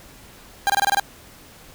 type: tone bursts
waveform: 30% pulse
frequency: 800 Hz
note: G5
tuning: 35 cents sharp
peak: -13 dBFS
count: 7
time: 0.67-0.997 s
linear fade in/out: 0 ms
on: 27 ms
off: 23 ms
effects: pink hiss -46 dBFS RMS until 1.74 s